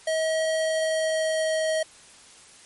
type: tone with pitch glide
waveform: square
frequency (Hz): 638 to 633.6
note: D#5 to D#5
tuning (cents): +43 to +31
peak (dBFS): -23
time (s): 0.07-1.83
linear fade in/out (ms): 5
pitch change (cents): -12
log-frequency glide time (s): 0.57-1.62
effects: white hiss -50 dBFS RMS until 2.65 s + MP3 48 kbps